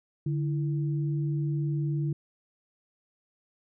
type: tone pair together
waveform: sine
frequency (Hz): 146.83 / 330.2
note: D3 / E4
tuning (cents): 0 / +3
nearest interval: octave + major second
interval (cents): 1403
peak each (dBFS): -26 / -36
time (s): 0.26-2.13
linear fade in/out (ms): 5
effects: none